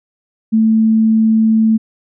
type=tone; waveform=sine; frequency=221.2 Hz; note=A3; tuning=9 cents sharp; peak=-8 dBFS; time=0.52-1.78 s; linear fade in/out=20 ms; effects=none